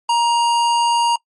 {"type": "tone with hard clipping", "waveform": "sine", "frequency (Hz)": 941, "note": "A#5", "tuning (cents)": 16, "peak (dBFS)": -15, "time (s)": [0.09, 1.16], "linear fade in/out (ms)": 5, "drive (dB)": 17, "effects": ["noise-tail reverb RT60 0.1 s tail -23 dB re dry", "MP3 48 kbps"]}